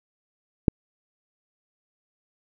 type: click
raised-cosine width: 3 ms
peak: -3 dBFS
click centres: 0.682 s
effects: none

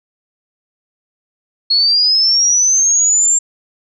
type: linear sweep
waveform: sine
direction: up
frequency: 4300 to 7420 Hz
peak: -9 dBFS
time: 1.7-3.39 s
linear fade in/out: 10 ms
effects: none

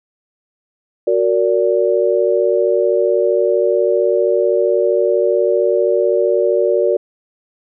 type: chord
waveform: sine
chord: Gb augmented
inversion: none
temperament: just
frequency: 370 / 462.5 / 578.1 Hz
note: Gb4 / Bb4 / D5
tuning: 0 / -14 / -27 cents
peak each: -16 dBFS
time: 1.07-6.97 s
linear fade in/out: 5 ms
effects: none

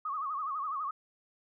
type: tone with vibrato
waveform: sine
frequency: 1174.7 Hz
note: D6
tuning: in tune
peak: -32 dBFS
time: 0.05-0.91 s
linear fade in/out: 5 ms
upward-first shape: sine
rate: 12 Hz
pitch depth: 140 cents each way
effects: none

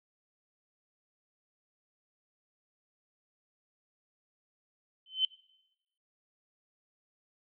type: tone with exponential growth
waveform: sine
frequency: 3064 Hz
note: G7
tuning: 40 cents flat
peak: -21 dBFS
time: 5.06-5.25 s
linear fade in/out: 2 ms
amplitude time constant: 40 ms
effects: noise-tail reverb RT60 0.9 s tail -22 dB re dry

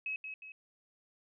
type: tone with echo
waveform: sine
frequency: 2564 Hz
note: E7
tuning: 49 cents flat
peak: -34 dBFS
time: 0.06-0.16 s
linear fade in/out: 2 ms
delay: 180 ms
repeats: 2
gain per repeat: -6 dB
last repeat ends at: 0.52 s
effects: none

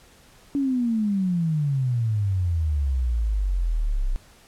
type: exponential sweep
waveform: sine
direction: down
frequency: 286.1 to 31.01 Hz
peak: -20 dBFS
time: 0.55-4.16 s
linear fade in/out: 0 ms
effects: pink hiss -53 dBFS RMS until 4.47 s + low-pass 12000 Hz 12 dB/octave

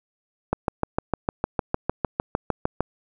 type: click train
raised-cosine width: 1 ms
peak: -7 dBFS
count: 16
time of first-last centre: 0.53-2.806 s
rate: 6.59 Hz
effects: none

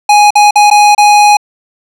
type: tone with dropouts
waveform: square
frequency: 830.6 Hz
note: G#5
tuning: in tune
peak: -3 dBFS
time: 0.09-1.37 s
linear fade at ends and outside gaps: 5 ms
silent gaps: 0.306-0.354 / 0.509-0.556 / 0.702-0.711 / 0.949-0.979 s
effects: low-pass 9000 Hz 12 dB/octave

